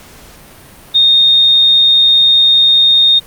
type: tone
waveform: sine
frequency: 3685 Hz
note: A#7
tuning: 21 cents flat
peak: -5 dBFS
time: 0.94-3.2 s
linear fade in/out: 20 ms
effects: pink hiss -38 dBFS RMS until 3.26 s + Opus 48 kbps